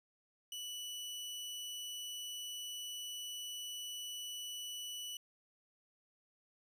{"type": "tone", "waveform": "sawtooth", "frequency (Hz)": 2960, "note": "F#7", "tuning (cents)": 0, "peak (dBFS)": -39, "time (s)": [0.52, 5.17], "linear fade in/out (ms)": 2, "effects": ["resampled to 32000 Hz"]}